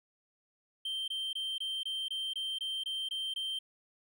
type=tone bursts; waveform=triangle; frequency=3136 Hz; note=G7; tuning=in tune; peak=-32 dBFS; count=11; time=0.85-3.59 s; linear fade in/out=5 ms; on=230 ms; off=21 ms; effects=none